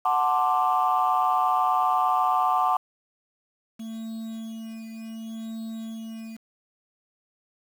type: chord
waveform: sine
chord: D dominant seventh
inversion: first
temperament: equal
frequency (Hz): 740 / 880 / 1046.5 / 1174.7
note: F#5 / A5 / C6 / D6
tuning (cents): 0 / 0 / 0 / 0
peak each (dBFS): -23 / -26 / -26 / -24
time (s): 0.05-2.77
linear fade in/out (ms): 5
type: tone with tremolo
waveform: triangle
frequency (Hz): 223.7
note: A3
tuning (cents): +29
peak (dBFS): -29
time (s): 3.79-6.37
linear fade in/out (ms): 10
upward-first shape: triangle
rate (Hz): 0.68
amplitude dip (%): 45
effects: tanh soft clip ceiling -12 dBFS + 8-bit